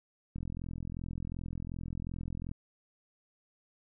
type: click train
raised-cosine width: 5 ms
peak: -27 dBFS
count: 93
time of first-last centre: 0.36-2.515 s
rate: 42.7 Hz
effects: none